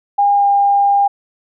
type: tone with pitch glide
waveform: sine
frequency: 810 to 803.5 Hz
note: G#5 to G5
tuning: -43 to +43 cents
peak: -9 dBFS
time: 0.18-1.08 s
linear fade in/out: 10 ms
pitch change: -14 cents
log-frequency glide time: 0.35-0.46 s
effects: none